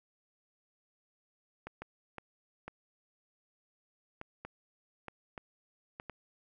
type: clicks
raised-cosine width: 0.5 ms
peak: -27 dBFS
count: 10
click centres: 1.67 / 1.82 / 2.183 / 2.68 / 4.214 / 4.45 / 5.083 / 5.378 / 5.999 / 6.097 s
effects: none